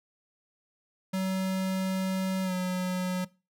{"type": "tone with pitch glide", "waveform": "square", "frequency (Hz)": [189.1, 182.98], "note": ["F#3", "F#3"], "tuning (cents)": [38, -19], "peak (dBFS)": -28, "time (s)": [1.13, 3.25], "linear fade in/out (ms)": 10, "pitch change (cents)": -57, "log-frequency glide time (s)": [2.43, 2.53], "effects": ["noise-tail reverb RT60 0.3 s tail -21 dB re dry"]}